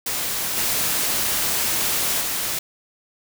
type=noise with level steps; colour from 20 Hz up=white; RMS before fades=-25 / -22 / -25 dBFS; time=0.06-2.59 s; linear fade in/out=5 ms; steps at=0.56 / 2.2 s; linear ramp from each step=20 ms; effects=none